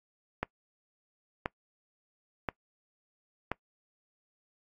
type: click train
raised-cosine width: 0.5 ms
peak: -15 dBFS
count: 4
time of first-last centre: 0.43-3.516 s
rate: 0.972 Hz
effects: noise-tail reverb RT60 0.1 s tail -23 dB re dry + AAC 64 kbps